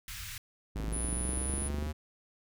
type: band-stop noise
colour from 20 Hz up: pink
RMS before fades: -42 dBFS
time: 0.08-0.38 s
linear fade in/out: 2 ms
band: 110 to 1500 Hz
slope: 24 dB/octave
type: exponential sweep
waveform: square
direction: up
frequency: 52.2 to 77.2 Hz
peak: -34 dBFS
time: 0.75-1.93 s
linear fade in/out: 20 ms
type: click train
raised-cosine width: 3 ms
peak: -26 dBFS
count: 28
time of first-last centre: 0.76-1.867 s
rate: 24.4 Hz
type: tone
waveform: sine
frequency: 9960 Hz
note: D#9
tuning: 1 cent sharp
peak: -35 dBFS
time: 0.92-1.69 s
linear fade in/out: 20 ms
effects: none